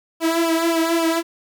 sawtooth tone with flanger, 330.6 Hz, E4, 5 cents sharp, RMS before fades -19 dBFS, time 0.2-1.23 s, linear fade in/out 50 ms, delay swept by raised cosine 0.49 to 2.69 ms, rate 3.7 Hz, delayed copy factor -1, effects 9-bit

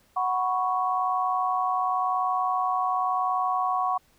sine chord, F# suspended fourth, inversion none, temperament equal, 740 / 987.8 / 1108.7 Hz, F#5 / B5 / C#6, 0 / 0 / 0 cents, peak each -26 / -31 / -26 dBFS, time 0.16-3.98 s, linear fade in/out 10 ms, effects pink hiss -63 dBFS RMS until 4.18 s

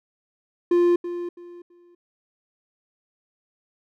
triangle tone with echo, 349.2 Hz, F4, in tune, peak -13 dBFS, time 0.71-0.96 s, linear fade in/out 5 ms, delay 330 ms, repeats 3, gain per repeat -12 dB, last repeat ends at 1.95 s, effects none

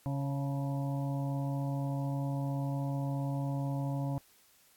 harmonic tone with a mistuned harmonic, 138.59 Hz, C#3, in tune, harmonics 1 / 2 / 4 / 5 / 6 / 7, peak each -32 / -38 / -44 / -46 / -48 / -49 dBFS, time 0.06-4.18 s, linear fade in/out 0 ms, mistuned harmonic 6, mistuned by +69 cents, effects white hiss -64 dBFS RMS until 4.76 s + AAC 64 kbps

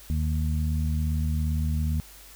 harmonic tone, 77.5 Hz, D#2, 6 cents flat, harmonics 1 / 2 / 3, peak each -24 / -30 / -34 dBFS, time 0.1-2 s, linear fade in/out 0 ms, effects added 50 Hz sine -51 dBFS peak until 2.35 s + white hiss -49 dBFS RMS until 2.35 s

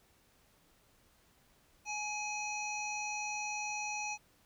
harmonic tone, 840 Hz, G#5, 19 cents sharp, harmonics 1 / 3 / 5 / 7 / 8, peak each -40 / -39 / -50 / -43 / -53 dBFS, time 1.85-4.18 s, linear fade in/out 50 ms, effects pink hiss -68 dBFS RMS until 4.45 s

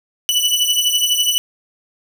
sawtooth beating tone pair, 2960 / 2972 Hz, F#7 / F#7, 0 / +7 cents, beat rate 12 Hz, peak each -14 dBFS, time 0.29-1.38 s, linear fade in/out 0 ms, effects none

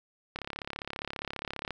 click train, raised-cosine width 0.3 ms, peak -19 dBFS, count 48, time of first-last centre 0.36-1.707 s, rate 34.9 Hz, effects none

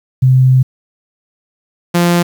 sine / sawtooth tone pair in turn, 129.5 / 173.46 Hz, C3 / F3, -17 / -11 cents, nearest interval perfect fourth, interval 506 cents, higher second, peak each -5 dBFS, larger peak neither, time 0.22-0.63 / 1.94-2.23 s, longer first, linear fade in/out 10 ms, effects 7-bit

